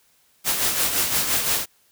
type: noise with tremolo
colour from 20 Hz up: white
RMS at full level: -20 dBFS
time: 0.44-1.66 s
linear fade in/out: 50 ms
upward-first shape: sine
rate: 5.8 Hz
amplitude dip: 50%
effects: white hiss -61 dBFS RMS until 1.91 s